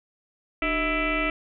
sine tone with frequency modulation, 1318.5 Hz, E6, in tune, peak -22 dBFS, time 0.62-1.3 s, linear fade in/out 2 ms, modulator 339 Hz, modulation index 4, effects none

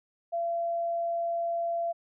sine tone, 680 Hz, F5, 46 cents flat, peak -27 dBFS, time 0.32-1.93 s, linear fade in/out 20 ms, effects none

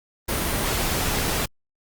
pink noise, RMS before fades -24 dBFS, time 0.28-1.46 s, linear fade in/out 10 ms, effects Opus 32 kbps

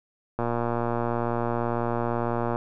click train, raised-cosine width 1 ms, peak -13 dBFS, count 257, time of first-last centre 0.39-2.559 s, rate 118 Hz, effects none

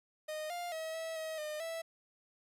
45% pulse tone with pitch steps, 617 / 701 / 640 / 649 / 636 / 608 / 657 Hz, D#5 / F5 / D#5 / E5 / D#5 / D#5 / E5, -15 / +6 / +49 / -27 / +38 / -40 / -6 cents, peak -38 dBFS, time 0.28-1.82 s, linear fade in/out 10 ms, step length 220 ms, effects resampled to 32000 Hz + 11-bit

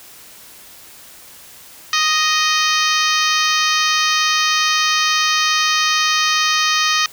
harmonic tone, 622.3 Hz, D#5, in tune, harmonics 2 / 3 / 4 / 5 / 6 / 7 / 8 / 9 / 10, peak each -19 / -21 / -22 / -23 / -24 / -24 / -25 / -26 / -26 dBFS, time 1.93-7.06 s, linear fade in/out 2 ms, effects white hiss -41 dBFS RMS until 7.12 s

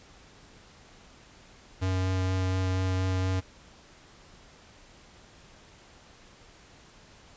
square tone with vibrato, 93.3 Hz, F#2, 15 cents sharp, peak -26 dBFS, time 1.81-3.41 s, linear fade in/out 20 ms, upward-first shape sine, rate 4.2 Hz, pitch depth 9 cents each way, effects pink hiss -54 dBFS RMS until 7.36 s + resampled to 16000 Hz

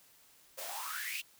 white noise with high-pass filter sweep, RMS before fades -40 dBFS, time 0.57-1.22 s, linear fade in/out 20 ms, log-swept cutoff 510 to 2900 Hz, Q 9.2, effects white hiss -63 dBFS RMS until 1.39 s

